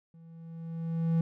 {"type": "tone with level ramp", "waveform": "triangle", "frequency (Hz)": 164.81, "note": "E3", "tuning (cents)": 0, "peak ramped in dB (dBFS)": [-49, -20], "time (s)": [0.14, 1.21], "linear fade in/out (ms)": 2, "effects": []}